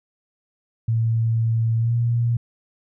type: tone with pitch glide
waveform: sine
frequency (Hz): 113.7 to 118.05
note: A#2 to A#2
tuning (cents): -43 to +22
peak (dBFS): -17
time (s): 0.88-2.37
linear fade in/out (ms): 5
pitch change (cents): +65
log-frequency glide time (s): 1.78-1.94
effects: none